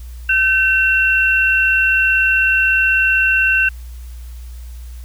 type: tone pair together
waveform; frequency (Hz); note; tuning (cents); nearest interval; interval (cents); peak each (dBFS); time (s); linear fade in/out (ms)
sine; 1537.5 / 2719; G6 / F7; -34 / -47; minor seventh; 987; -14; 0.29-3.69; 5
effects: added 60 Hz sine -29 dBFS peak until 5.04 s + white hiss -48 dBFS RMS until 5.04 s